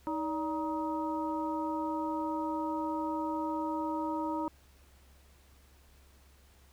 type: harmonic tone with a mistuned harmonic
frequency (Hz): 314.4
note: D#4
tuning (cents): +18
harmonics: 1 / 2 / 3 / 4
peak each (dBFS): -34 / -40 / -35 / -44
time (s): 0.07-4.48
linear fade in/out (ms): 0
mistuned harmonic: 2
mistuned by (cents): -140
effects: added 68 Hz sine -59 dBFS peak until 6.72 s + pink hiss -64 dBFS RMS until 6.72 s